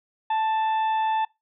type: harmonic tone with a mistuned harmonic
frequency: 878 Hz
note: A5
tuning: 4 cents flat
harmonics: 1 / 2 / 3 / 4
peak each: -21 / -37 / -40 / -42 dBFS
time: 0.3-1.25 s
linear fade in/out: 5 ms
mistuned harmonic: 2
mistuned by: +19 cents
effects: noise-tail reverb RT60 0.2 s tail -23 dB re dry